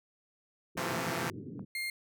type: band-pass noise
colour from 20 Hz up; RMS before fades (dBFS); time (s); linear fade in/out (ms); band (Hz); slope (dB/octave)
pink; -43; 0.75-1.65; 10; 100 to 400; 48
type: chord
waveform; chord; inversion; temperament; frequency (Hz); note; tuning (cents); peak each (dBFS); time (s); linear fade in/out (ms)
5% pulse; F major seventh; second; equal with one note detuned; 130.81 / 164.81 / 174.61 / 225.4; C3 / E3 / F3 / A3; 0 / 0 / 0 / +42; -27; 0.77-1.3; 2
type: click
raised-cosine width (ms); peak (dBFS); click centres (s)
1; -35; 1.594
type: tone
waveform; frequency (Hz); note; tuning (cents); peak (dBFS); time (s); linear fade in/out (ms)
35% pulse; 2118; C7; +21; -32; 1.75-1.9; 2
effects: none